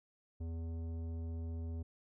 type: tone with tanh clipping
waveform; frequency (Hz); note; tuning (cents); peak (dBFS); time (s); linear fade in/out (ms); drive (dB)
sine; 82.5; E2; +2; -40; 0.4-1.83; 10; 13
effects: none